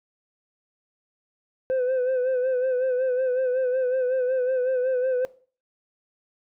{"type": "tone with vibrato", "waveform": "sine", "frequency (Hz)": 510, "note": "C5", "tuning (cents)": -44, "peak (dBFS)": -18, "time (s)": [1.7, 5.25], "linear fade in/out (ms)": 0, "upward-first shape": "sine", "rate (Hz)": 5.4, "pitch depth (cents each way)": 52, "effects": ["noise-tail reverb RT60 0.4 s tail -20 dB re dry", "tanh soft clip ceiling -20 dBFS"]}